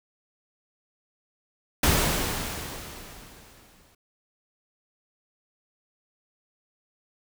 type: noise with exponential decay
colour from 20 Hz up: pink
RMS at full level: -20 dBFS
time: 1.83-3.95 s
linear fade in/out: 5 ms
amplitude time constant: 460 ms
effects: none